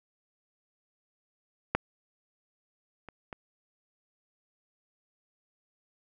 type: clicks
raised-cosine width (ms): 0.5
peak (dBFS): -9 / -29 / -24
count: 3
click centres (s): 1.75 / 3.087 / 3.328
effects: none